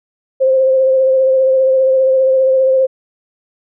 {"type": "tone with vibrato", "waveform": "sine", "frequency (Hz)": 526, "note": "C5", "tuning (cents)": 9, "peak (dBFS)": -8, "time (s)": [0.4, 2.87], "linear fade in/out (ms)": 20, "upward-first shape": "sine", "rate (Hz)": 15, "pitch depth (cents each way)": 21, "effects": []}